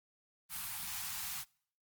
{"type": "band-stop noise", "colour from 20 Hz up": "white", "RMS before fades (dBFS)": -41, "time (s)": [0.49, 1.45], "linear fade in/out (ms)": 50, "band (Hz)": [210, 730], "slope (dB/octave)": 96, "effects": ["noise-tail reverb RT60 0.6 s tail -26 dB re dry", "Opus 24 kbps"]}